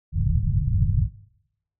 white low-pass noise, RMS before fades -21 dBFS, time 0.12-1.09 s, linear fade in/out 50 ms, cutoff 150 Hz, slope 48 dB/octave, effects noise-tail reverb RT60 0.8 s tail -21 dB re dry

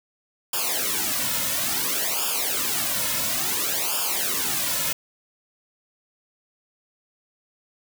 white noise with flanger, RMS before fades -25 dBFS, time 0.53-4.93 s, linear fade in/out 5 ms, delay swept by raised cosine 0.49 to 2.59 ms, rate 0.58 Hz, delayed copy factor -1, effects none

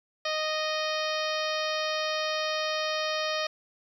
harmonic tone, 620 Hz, D#5, 6 cents flat, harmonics 1 / 2 / 3 / 4 / 5 / 6 / 7 / 8 / 9, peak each -31 / -34 / -36 / -37 / -38 / -39 / -39 / -40 / -41 dBFS, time 0.25-3.47 s, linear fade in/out 5 ms, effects 10-bit

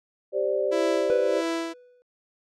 sine chord, G suspended fourth, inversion none, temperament equal with one note detuned, 392 / 523.3 / 589 Hz, G4 / C5 / D5, 0 / 0 / +5 cents, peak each -27 / -27 / -26 dBFS, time 0.32-1.43 s, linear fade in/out 50 ms
sawtooth tone with tremolo, 331.3 Hz, E4, 9 cents sharp, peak -21 dBFS, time 0.71-1.74 s, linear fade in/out 20 ms, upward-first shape sine, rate 1.6 Hz, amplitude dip 75%
triangle tone with exponential decay, 493.9 Hz, B4, in tune, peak -17 dBFS, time 1.1-2.02 s, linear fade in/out 0 ms, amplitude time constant 200 ms
effects low-pass 7000 Hz 12 dB/octave

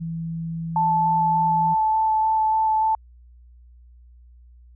sine tone, 164.81 Hz, E3, in tune, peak -26 dBFS, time 0-1.75 s, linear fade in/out 20 ms
sine tone with vibrato, 876 Hz, A5, 8 cents flat, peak -17 dBFS, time 0.76-2.95 s, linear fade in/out 2 ms, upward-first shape square, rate 3.4 Hz, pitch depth 8 cents each way
effects added 60 Hz sine -46 dBFS peak until 4.75 s

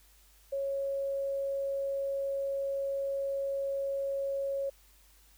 sine tone, 551 Hz, C#5, 11 cents flat, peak -30 dBFS, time 0.52-4.7 s, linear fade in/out 10 ms, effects added 50 Hz sine -61 dBFS peak until 5.37 s + white hiss -63 dBFS RMS until 5.37 s

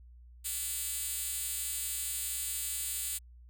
5% pulse tone with high-pass filter, 287.6 Hz, D4, 36 cents flat, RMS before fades -36 dBFS, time 0.44-3.19 s, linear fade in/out 20 ms, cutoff 8100 Hz, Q 0.86, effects added 60 Hz sine -51 dBFS peak until 3.49 s

